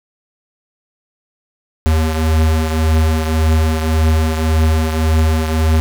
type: beating tone pair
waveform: square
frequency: 78.9 / 80.7 Hz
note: D#2 / E2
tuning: +25 / -36 cents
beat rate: 1.8 Hz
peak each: -13 / -20 dBFS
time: 1.86-5.8 s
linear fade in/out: 0 ms
effects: none